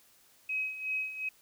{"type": "tone with tremolo", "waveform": "sine", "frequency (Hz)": 2541, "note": "D#7", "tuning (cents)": 36, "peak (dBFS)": -29, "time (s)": [0.49, 1.29], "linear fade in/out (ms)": 5, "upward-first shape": "sine", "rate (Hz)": 2.7, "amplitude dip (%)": 70, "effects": ["white hiss -63 dBFS RMS until 1.41 s"]}